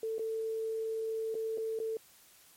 sine tone with dropouts, 444.9 Hz, A4, 19 cents sharp, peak -32 dBFS, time 0.03-1.97 s, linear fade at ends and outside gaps 2 ms, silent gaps 0.183-0.193 / 1.344-1.351 / 1.575-1.581 / 1.79-1.8 s, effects white hiss -60 dBFS RMS until 2.56 s + MP3 64 kbps

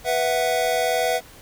square chord, B suspended fourth, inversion none, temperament equal, 493.9 / 659.3 / 740 Hz, B4 / E5 / F#5, 0 / 0 / 0 cents, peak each -25 / -24 / -25 dBFS, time 0.04-1.21 s, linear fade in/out 50 ms, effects pink hiss -46 dBFS RMS until 1.41 s

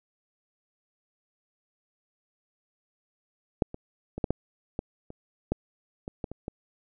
clicks, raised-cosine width 2 ms, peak -8 / -24 / -21 / -12 / -11 / -16 / -28 / -12 / -22 / -18 / -24 / -20 dBFS, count 12, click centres 3.622 / 3.744 / 4.18 / 4.242 / 4.306 / 4.791 / 5.104 / 5.52 / 6.079 / 6.242 / 6.316 / 6.481 s, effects none

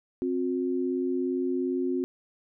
sine tone pair together, 263.8 / 361.1 Hz, C4 / F#4, +14 / -42 cents, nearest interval perfect fourth, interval 544 cents, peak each -28 dBFS, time 0.22-2.04 s, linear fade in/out 0 ms, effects none

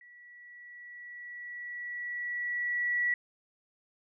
sine tone with level ramp, 1942 Hz, B6, 30 cents flat, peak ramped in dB -52 to -25 dBFS, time 0.01-3.14 s, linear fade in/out 2 ms, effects none

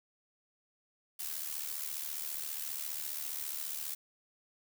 blue noise with amplitude modulation, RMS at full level -36 dBFS, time 1.19-3.95 s, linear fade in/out 10 ms, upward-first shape sine, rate 74.8 Hz, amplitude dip 70%, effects none

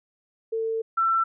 sine tone pair in turn, 448.7 / 1341.5 Hz, A4 / E6, +34 / +30 cents, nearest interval octave + perfect fifth, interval 1896 cents, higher second, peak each -24 / -19 dBFS, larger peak second, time 0.52-0.82 / 0.97-1.24 s, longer first, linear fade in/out 10 ms, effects none

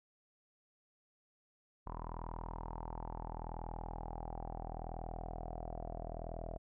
sawtooth tone with low-pass filter sweep, 40.73 Hz, E1, 20 cents flat, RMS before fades -44 dBFS, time 1.86-6.58 s, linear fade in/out 10 ms, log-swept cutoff 1000 to 660 Hz, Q 7.8, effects none

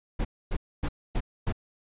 brown noise bursts, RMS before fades -26 dBFS, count 5, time 0.19-1.525 s, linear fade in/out 10 ms, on 59 ms, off 260 ms, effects resampled to 8000 Hz

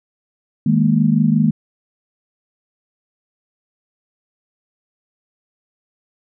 sine chord, D# suspended fourth, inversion none, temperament equal with one note detuned, 157.92 / 207.7 / 233.1 Hz, D#3 / G#3 / A#3, +26 / 0 / 0 cents, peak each -16 dBFS, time 0.66-1.51 s, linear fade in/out 5 ms, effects none

